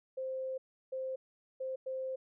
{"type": "tone bursts at uneven times", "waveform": "sine", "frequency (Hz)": 523.3, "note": "C5", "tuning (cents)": 0, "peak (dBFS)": -35, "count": 4, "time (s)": [[0.17, 0.58], [0.92, 1.16], [1.6, 1.76], [1.86, 2.16]], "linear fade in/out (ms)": 10, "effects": []}